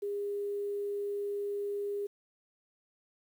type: tone with quantisation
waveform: sine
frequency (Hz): 406.3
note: G#4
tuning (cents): -38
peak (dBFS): -32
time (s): 0.02-2.07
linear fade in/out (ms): 10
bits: 10
effects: none